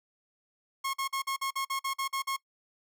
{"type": "tone bursts", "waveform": "sawtooth", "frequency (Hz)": 1085, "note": "C#6", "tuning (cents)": -37, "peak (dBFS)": -26, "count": 11, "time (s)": [0.84, 2.366], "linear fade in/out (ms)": 10, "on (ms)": 96, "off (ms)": 47, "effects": ["noise-tail reverb RT60 0.1 s tail -21 dB re dry"]}